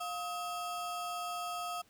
square ring-modulated tone, 987.8 Hz, B5, in tune, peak -34 dBFS, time 0-1.82 s, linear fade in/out 10 ms, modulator 282 Hz, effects pink hiss -66 dBFS RMS until 1.89 s + high-pass 60 Hz 12 dB/octave

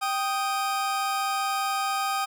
40% pulse tone pair together, 784 / 1243.1 Hz, G5 / D#6, 0 / -2 cents, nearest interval minor sixth, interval 798 cents, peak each -27 dBFS, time 0.01-2.26 s, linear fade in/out 20 ms, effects none

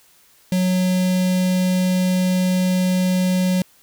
square tone with notch filter, 183.7 Hz, F#3, 12 cents flat, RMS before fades -18 dBFS, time 0.52-3.62 s, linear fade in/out 2 ms, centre 1200 Hz, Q 0.81, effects white hiss -54 dBFS RMS until 3.82 s

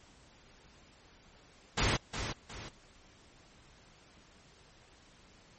pink noise with echo, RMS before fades -29 dBFS, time 1.77-1.97 s, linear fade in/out 10 ms, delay 360 ms, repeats 2, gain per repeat -8 dB, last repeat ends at 2.69 s, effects pink hiss -60 dBFS RMS until 5.58 s + MP3 32 kbps

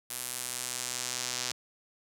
sawtooth tone with band-pass filter sweep, 124.8 Hz, B2, 19 cents sharp, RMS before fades -36 dBFS, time 0.1-1.52 s, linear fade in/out 5 ms, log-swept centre 11000 to 5800 Hz, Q 1.4, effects none

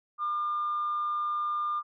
sine tone with amplitude modulation, 1200 Hz, D6, 37 cents sharp, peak -25 dBFS, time 0.18-1.83 s, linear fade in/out 50 ms, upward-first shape sine, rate 190 Hz, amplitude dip 30%, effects tanh soft clip ceiling -23 dBFS

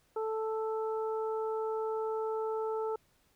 harmonic tone, 440 Hz, A4, in tune, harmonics 1 / 2 / 3, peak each -32 / -39 / -43 dBFS, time 0.16-2.96 s, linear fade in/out 5 ms, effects pink hiss -70 dBFS RMS until 3.35 s

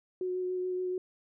sine tone with vibrato, 366.1 Hz, F#4, 18 cents flat, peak -30 dBFS, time 0.21-0.98 s, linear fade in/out 2 ms, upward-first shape sine, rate 7 Hz, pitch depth 12 cents each way, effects none

